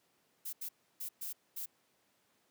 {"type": "noise bursts at uneven times", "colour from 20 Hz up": "violet", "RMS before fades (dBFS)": -41, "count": 5, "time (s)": [[0.45, 0.53], [0.61, 0.69], [1, 1.09], [1.21, 1.33], [1.56, 1.66]], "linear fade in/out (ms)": 10, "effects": ["pink hiss -73 dBFS RMS until 2.5 s", "high-pass 200 Hz 12 dB/octave"]}